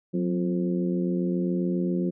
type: harmonic tone with a mistuned harmonic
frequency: 87.31 Hz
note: F2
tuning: in tune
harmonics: 2 / 3 / 4 / 5 / 6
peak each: -25 / -32 / -29 / -40 / -38 dBFS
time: 0.13-2.11 s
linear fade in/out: 20 ms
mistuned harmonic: 2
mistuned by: +64 cents
effects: none